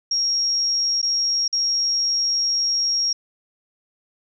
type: tone with dropouts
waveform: sine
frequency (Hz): 5588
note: F8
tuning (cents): 0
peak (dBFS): -18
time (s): 0.11-3.13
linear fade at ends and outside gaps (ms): 5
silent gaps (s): 1.017-1.027 / 1.48-1.527
effects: none